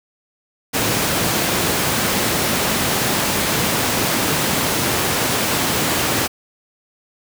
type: high-pass noise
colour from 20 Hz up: pink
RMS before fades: -19 dBFS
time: 0.73-6.28 s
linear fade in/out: 20 ms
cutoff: 120 Hz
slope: 12 dB/octave
effects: none